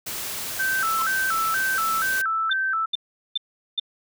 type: noise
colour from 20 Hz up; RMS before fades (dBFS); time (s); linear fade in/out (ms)
white; -31; 0.06-2.22; 10
type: tone with vibrato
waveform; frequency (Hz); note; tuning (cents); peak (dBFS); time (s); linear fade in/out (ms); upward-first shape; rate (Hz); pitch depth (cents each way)
sine; 1431; F6; +42; -21; 0.59-2.86; 10; square; 2.1; 140
type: tone with exponential growth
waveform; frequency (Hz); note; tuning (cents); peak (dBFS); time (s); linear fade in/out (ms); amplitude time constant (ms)
square; 1046.5; C6; 0; -27; 0.93-1.02; 1; 18
type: tone bursts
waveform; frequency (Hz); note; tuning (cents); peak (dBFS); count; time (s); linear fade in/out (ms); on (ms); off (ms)
sine; 3566; A7; +22; -20; 4; 2.51-3.798; 5; 22; 400
effects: none